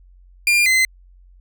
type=tone pair in turn; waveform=40% pulse; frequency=2401 / 2057 Hz; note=D7 / C7; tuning=+38 / -30 cents; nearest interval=minor third; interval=268 cents; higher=first; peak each=-12 dBFS; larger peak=neither; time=0.47-0.66 / 0.66-0.85 s; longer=neither; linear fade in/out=2 ms; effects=added 45 Hz sine -45 dBFS peak until 1.4 s